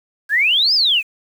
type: exponential two-way sweep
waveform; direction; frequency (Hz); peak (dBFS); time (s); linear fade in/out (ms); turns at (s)
sine; up then down; 1579 to 5274 to 2421; -12; 0.29-1.03; 50; 0.74
effects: 7-bit